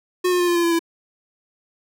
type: tone with pitch steps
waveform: square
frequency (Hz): 362.7 / 357.7 / 352.8 / 347.9 / 343.1 / 338.4 / 333.8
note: F#4 / F4 / F4 / F4 / F4 / E4 / E4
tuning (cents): -34 / +41 / +18 / -7 / -31 / +45 / +22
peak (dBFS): -17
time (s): 0.24-0.793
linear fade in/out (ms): 10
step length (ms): 79
effects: none